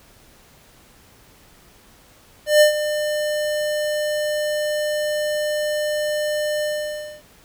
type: tone with ADSR envelope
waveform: square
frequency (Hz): 600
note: D5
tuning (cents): +37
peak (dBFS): -9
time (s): 2.46-7.23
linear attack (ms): 150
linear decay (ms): 110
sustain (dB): -12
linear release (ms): 600
effects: pink hiss -51 dBFS RMS until 7.44 s